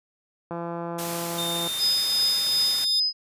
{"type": "click train", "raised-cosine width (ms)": 1, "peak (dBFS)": -19, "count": 199, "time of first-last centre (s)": [0.51, 1.675], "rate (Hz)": 170}
{"type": "noise", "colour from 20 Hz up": "white", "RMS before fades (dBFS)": -33, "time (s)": [0.98, 2.85], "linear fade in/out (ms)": 10}
{"type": "tone", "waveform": "45% pulse", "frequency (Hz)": 3631, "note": "A#7", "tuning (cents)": -46, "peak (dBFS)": -28, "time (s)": [1.38, 3], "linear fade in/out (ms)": 5}
{"type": "tone with tremolo", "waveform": "sine", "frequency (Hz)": 5030, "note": "D#8", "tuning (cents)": 18, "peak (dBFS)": -19, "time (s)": [1.78, 3.13], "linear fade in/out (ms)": 50, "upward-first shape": "triangle", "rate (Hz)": 2.7, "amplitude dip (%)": 50}
{"effects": ["high-pass 80 Hz 12 dB/octave", "resampled to 32000 Hz"]}